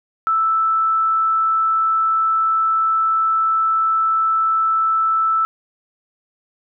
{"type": "tone", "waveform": "sine", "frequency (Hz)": 1318.5, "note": "E6", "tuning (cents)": 0, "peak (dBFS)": -14, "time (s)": [0.27, 5.45], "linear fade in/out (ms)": 0, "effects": []}